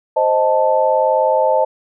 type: chord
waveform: sine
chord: A diminished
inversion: first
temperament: equal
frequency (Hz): 523.3 / 622.3 / 880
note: C5 / Eb5 / A5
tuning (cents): 0 / 0 / 0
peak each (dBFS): -16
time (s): 0.16-1.65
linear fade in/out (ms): 10
effects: none